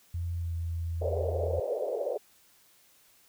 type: tone with pitch glide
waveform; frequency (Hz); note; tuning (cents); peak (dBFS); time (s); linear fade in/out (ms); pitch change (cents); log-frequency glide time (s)
sine; 85.6 to 83.84; F2 to E2; -34 to +30; -30; 0.14-1.6; 5; -36; 0.38-0.53
type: band-pass noise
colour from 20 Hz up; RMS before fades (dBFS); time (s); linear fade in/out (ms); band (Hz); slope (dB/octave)
white; -32; 1.01-2.18; 10; 430 to 610; 48
effects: white hiss -62 dBFS RMS until 3.28 s